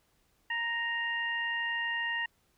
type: harmonic tone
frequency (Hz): 932.3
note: A#5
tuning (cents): 0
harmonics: 1 / 2 / 3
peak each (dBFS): -39 / -31 / -38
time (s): 0.5-2.26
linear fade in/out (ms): 5
effects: pink hiss -71 dBFS RMS until 2.57 s